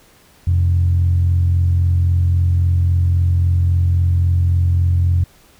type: tone pair together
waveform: sine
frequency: 87.7 / 131.4 Hz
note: F2 / C3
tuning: +8 / +8 cents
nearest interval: perfect fifth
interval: 700 cents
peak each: -11 / -22 dBFS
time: 0.47-5.24 s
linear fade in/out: 5 ms
effects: tanh soft clip ceiling -6 dBFS + pink hiss -50 dBFS RMS until 5.59 s